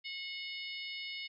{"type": "harmonic tone with a mistuned harmonic", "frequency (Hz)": 733, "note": "F#5", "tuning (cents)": -16, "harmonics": [3, 4, 5, 6, 7], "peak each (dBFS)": [-43, -45, -47, -49, -50], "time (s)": [0.04, 1.28], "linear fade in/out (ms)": 20, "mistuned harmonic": 3, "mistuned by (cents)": -20, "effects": []}